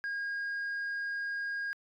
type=tone; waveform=sine; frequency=1628 Hz; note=G#6; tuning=35 cents flat; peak=-30 dBFS; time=0.04-1.73 s; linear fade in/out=0 ms; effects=tanh soft clip ceiling -32 dBFS